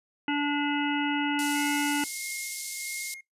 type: harmonic tone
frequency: 290 Hz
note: D4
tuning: 22 cents flat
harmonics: 1 / 3 / 5 / 7 / 9 / 10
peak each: -27 / -32 / -34 / -35 / -37 / -37 dBFS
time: 0.28-2.04 s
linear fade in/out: 2 ms
type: band-pass noise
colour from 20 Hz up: white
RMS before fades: -37 dBFS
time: 1.39-3.14 s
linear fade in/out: 0 ms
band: 4300 to 11000 Hz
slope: 24 dB/octave
type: tone with tremolo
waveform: triangle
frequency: 2140 Hz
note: C7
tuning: 38 cents sharp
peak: -33 dBFS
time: 1.55-3.21 s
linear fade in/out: 5 ms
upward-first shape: sine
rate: 1.6 Hz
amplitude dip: 65%
effects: noise-tail reverb RT60 0.2 s tail -26 dB re dry + resampled to 32000 Hz